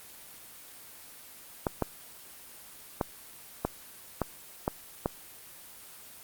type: clicks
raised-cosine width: 1 ms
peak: -12 dBFS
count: 7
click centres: 1.668 / 1.823 / 3.012 / 3.65 / 4.217 / 4.679 / 5.059 s
effects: white hiss -49 dBFS RMS until 6.23 s + Opus 24 kbps